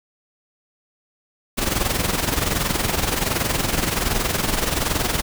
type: noise with amplitude modulation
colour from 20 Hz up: pink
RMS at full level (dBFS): -19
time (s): 1.57-5.22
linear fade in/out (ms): 20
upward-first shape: sine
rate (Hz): 21.3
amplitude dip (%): 65
effects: none